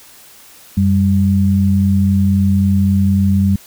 sine tone pair together, 92.5 / 196.25 Hz, F#2 / G3, 0 / +2 cents, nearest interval octave + minor second, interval 1302 cents, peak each -13 / -12 dBFS, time 0.77-3.56 s, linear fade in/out 5 ms, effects white hiss -42 dBFS RMS until 3.66 s

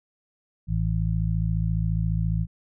harmonic tone, 54.5 Hz, A1, 16 cents flat, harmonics 1 / 2 / 3, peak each -26 / -26 / -26 dBFS, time 0.67-2.47 s, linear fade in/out 50 ms, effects none

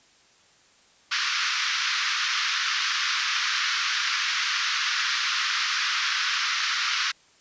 pink band-pass noise, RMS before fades -26 dBFS, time 1.11-7.12 s, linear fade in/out 10 ms, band 1200 to 5900 Hz, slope 48 dB/octave, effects white hiss -58 dBFS RMS until 7.4 s + resampled to 16000 Hz

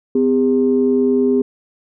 sine tone pair together, 254.1 / 403.9 Hz, B3 / G#4, +49 / -48 cents, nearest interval minor sixth, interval 803 cents, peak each -14 dBFS, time 0.15-1.42 s, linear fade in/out 5 ms, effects tanh soft clip ceiling -4 dBFS

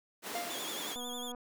pink high-pass noise, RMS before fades -41 dBFS, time 0.22-0.97 s, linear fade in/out 50 ms, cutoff 240 Hz, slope 24 dB/octave
45% pulse tone with exponential decay, 698.5 Hz, F5, in tune, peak -33 dBFS, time 0.35-0.79 s, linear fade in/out 2 ms, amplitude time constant 94 ms
sawtooth tone with vibrato, 3400 Hz, G#7, 40 cents sharp, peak -38 dBFS, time 0.5-1.32 s, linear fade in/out 5 ms, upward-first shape sine, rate 11 Hz, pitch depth 78 cents each way
click train, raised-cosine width 1 ms, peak -32 dBFS, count 96, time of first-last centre 0.96-1.348 s, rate 245 Hz
effects none

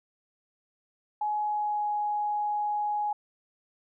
sine tone with pitch glide, 842 to 834.7 Hz, G#5 to G#5, +24 to +9 cents, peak -26 dBFS, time 1.21-3.13 s, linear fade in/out 5 ms, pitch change -15 cents, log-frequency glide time 1.4-1.89 s, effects none

